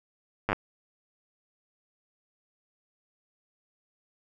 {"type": "slowing click train", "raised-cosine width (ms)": 0.5, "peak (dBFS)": -11, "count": 5, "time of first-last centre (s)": [0.49, 0.53], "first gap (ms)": 9, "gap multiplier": 1.07, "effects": []}